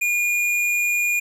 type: tone with tanh clipping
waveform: sine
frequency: 2430 Hz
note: D#7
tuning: 42 cents flat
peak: -20 dBFS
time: 0.01-1.2 s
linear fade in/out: 10 ms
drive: 14 dB
effects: none